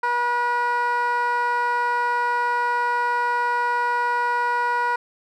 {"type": "tone with band-pass filter", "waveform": "15% pulse", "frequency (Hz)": 483.1, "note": "B4", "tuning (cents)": -38, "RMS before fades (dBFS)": -22, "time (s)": [0.03, 4.96], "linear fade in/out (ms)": 5, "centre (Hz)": 1100, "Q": 2.3, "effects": []}